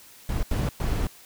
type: noise bursts at uneven times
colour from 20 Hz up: brown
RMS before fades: -25 dBFS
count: 3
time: 0.29-0.43 / 0.51-0.69 / 0.8-1.07 s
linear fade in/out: 2 ms
effects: white hiss -50 dBFS RMS until 1.25 s